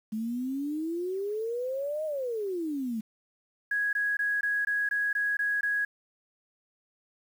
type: exponential two-way sweep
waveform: sine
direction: up then down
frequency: 213.3 to 633 to 213.3 Hz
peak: -29 dBFS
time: 0.12-3.01 s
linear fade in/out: 10 ms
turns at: 2.05 s
type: tone bursts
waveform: sine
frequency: 1661.2 Hz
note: G#6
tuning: in tune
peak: -25 dBFS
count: 9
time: 3.71-5.85 s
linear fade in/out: 5 ms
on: 220 ms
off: 20 ms
effects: 9-bit